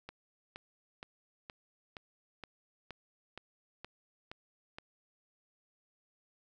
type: click train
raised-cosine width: 0.3 ms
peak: -28 dBFS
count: 11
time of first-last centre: 0.09-4.785 s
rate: 2.13 Hz
effects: none